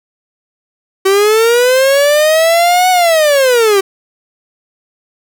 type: linear two-way sweep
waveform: 45% pulse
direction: up then down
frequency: 380 to 743 to 380 Hz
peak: -7 dBFS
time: 1.05-3.81 s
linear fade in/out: 10 ms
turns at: 2.9 s
effects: none